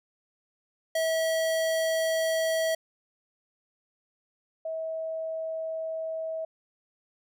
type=tone pair in turn; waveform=square / sine; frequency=647 / 644.2 Hz; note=E5 / E5; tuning=-32 / -40 cents; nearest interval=unison; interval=8 cents; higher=first; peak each=-25 / -30 dBFS; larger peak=first; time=0.95-2.75 / 4.65-6.45 s; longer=neither; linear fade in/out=5 ms; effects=none